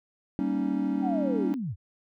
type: chord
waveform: triangle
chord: Eb dominant seventh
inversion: first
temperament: equal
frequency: 196 / 233.1 / 277.2 / 311.1 Hz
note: G3 / Bb3 / Db4 / Eb4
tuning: 0 / 0 / 0 / 0 cents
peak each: -29 / -31 / -26 / -31 dBFS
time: 0.39-1.54 s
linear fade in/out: 0 ms
type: linear sweep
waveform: sine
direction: down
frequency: 792 to 73.42 Hz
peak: -29 dBFS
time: 1.01-1.76 s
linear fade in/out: 50 ms
effects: none